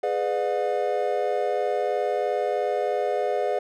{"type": "chord", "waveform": "triangle", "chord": "G# diminished seventh", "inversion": "none", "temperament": "just", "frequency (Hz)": [415.3, 498.4, 598, 717.6], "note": ["G#4", "B4", "D5", "F5"], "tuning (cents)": [0, 16, 31, 47], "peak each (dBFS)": -26, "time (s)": [0.03, 3.59], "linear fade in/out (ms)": 5, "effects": []}